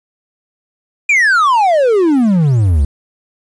triangle exponential sweep, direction down, 2459 to 66.1 Hz, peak -6 dBFS, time 1.09-2.85 s, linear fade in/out 5 ms, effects resampled to 22050 Hz + 7-bit

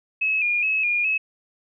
sine tone with vibrato, 2500 Hz, D#7, 8 cents sharp, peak -19 dBFS, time 0.21-1.18 s, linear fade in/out 10 ms, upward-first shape square, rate 2.4 Hz, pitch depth 53 cents each way, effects none

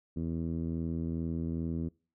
10% pulse tone with low-pass filter, 82.41 Hz, E2, in tune, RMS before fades -34 dBFS, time 0.16-1.89 s, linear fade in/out 10 ms, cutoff 250 Hz, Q 1.4, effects noise-tail reverb RT60 0.4 s tail -26 dB re dry

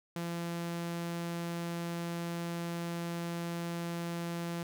sawtooth tone, 170.4 Hz, F3, 42 cents flat, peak -31 dBFS, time 0.16-4.63 s, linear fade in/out 2 ms, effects none

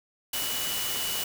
sine tone in noise, 2948 Hz, F#7, 7 cents flat, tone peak -34 dBFS, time 0.33-1.24 s, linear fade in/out 5 ms, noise white, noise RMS -31 dBFS, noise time 0.33-1.24 s, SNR -6 dB, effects none

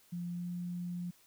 sine tone with pitch glide, 174.4 to 176.22 Hz, F3 to F3, -2 to +16 cents, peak -36 dBFS, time 0.12-1.11 s, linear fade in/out 10 ms, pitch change +18 cents, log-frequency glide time 0.3-0.48 s, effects white hiss -65 dBFS RMS until 1.26 s

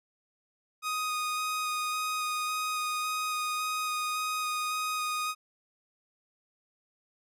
sawtooth tone with vibrato, 1244.5 Hz, D#6, in tune, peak -26 dBFS, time 0.82-5.35 s, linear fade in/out 50 ms, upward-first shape square, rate 1.8 Hz, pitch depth 8 cents each way, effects resampled to 32000 Hz

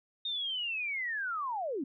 sine linear sweep, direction down, 3700 to 242.3 Hz, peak -32 dBFS, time 0.25-1.84 s, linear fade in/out 5 ms, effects none

